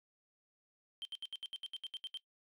sine tone bursts, 3136 Hz, G7, in tune, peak -37 dBFS, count 12, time 1.02-2.173 s, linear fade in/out 0 ms, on 31 ms, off 71 ms, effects noise-tail reverb RT60 0.1 s tail -19 dB re dry + tanh soft clip ceiling -38 dBFS

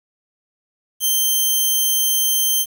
5% pulse tone, 3136 Hz, G7, in tune, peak -7 dBFS, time 1-2.66 s, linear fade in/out 50 ms, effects 7-bit

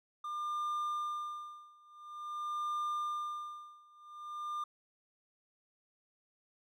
triangle tone with tremolo, 1200 Hz, D6, 37 cents sharp, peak -31 dBFS, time 0.24-4.64 s, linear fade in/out 5 ms, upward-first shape sine, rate 0.48 Hz, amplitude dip 95%, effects none

